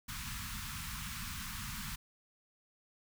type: band-stop noise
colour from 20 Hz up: pink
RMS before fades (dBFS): -42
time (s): 0.08-1.96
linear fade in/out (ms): 10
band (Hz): 230 to 990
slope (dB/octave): 48
effects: none